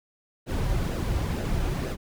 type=noise with flanger; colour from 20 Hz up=brown; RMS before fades=-27 dBFS; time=0.46-1.97 s; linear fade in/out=50 ms; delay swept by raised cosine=0.88 to 4.68 ms; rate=2.1 Hz; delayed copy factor=-0.55; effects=none